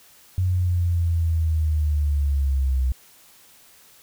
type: linear sweep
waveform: sine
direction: down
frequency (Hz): 92.5 to 63.4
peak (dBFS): -18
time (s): 0.38-2.92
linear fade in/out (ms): 0
effects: white hiss -52 dBFS RMS until 4.02 s